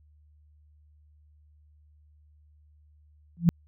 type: tone with exponential growth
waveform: sine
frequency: 170.2 Hz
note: F3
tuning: 44 cents flat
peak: -11 dBFS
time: 3.37-3.49 s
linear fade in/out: 0 ms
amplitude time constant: 25 ms
effects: added 75 Hz sine -56 dBFS peak until 3.67 s